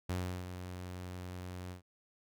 sawtooth tone with ADSR envelope, 90.6 Hz, F#2, 36 cents flat, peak -29 dBFS, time 0.09-1.82 s, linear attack 8 ms, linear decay 350 ms, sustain -9 dB, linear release 110 ms, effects none

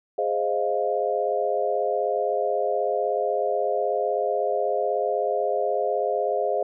sine chord, F minor seventh, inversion first, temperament equal, 415.3 / 523.3 / 622.3 / 698.5 Hz, Ab4 / C5 / Eb5 / F5, 0 / 0 / 0 / 0 cents, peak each -27 dBFS, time 0.18-6.63 s, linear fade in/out 5 ms, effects none

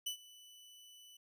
sawtooth tone with ADSR envelope, 2981 Hz, F#7, 12 cents sharp, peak -32 dBFS, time 0.06-1.17 s, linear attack 9 ms, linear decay 96 ms, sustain -21 dB, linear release 5 ms, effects none

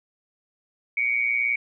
sine tone with amplitude modulation, 2257 Hz, C#7, 31 cents sharp, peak -17 dBFS, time 0.97-1.56 s, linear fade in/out 5 ms, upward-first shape sine, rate 119 Hz, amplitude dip 80%, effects none

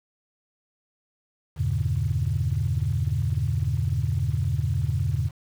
sine chord, E diminished seventh, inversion none, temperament just, 82.41 / 98.89 / 118.67 / 142.4 Hz, E2 / G2 / Bb2 / Db3, 0 / +16 / +31 / +47 cents, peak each -27 dBFS, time 1.56-5.31 s, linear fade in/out 50 ms, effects tanh soft clip ceiling -13 dBFS + 8-bit

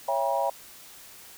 sine chord, C# diminished seventh, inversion none, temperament just, 554.4 / 665.2 / 798.3 / 957.9 Hz, C#5 / E5 / G5 / Bb5, 0 / +16 / +31 / +47 cents, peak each -29 dBFS, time 0.08-0.5 s, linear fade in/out 5 ms, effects white hiss -48 dBFS RMS until 1.37 s

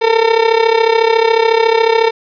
30% pulse tone with amplitude modulation, 453.1 Hz, A#4, 49 cents flat, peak -3 dBFS, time 0.01-2.11 s, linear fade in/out 20 ms, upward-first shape sine, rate 34 Hz, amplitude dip 75%, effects resampled to 11025 Hz + 7-bit

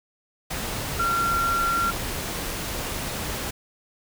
sine tone in noise, 1373 Hz, F6, 30 cents flat, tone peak -21 dBFS, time 0.99-1.91 s, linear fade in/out 10 ms, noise pink, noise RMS -30 dBFS, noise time 0.5-3.51 s, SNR +6 dB, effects none

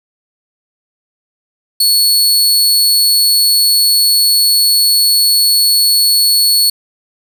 sawtooth tone, 4400 Hz, C#8, 14 cents flat, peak -5 dBFS, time 1.8-6.7 s, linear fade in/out 5 ms, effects none

